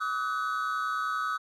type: tone cluster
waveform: triangle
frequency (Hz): 1146 / 1276 / 1489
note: D6 / D#6 / F#6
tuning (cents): -43 / +43 / +11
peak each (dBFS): -35 / -28 / -32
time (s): 0-1.38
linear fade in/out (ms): 20
effects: none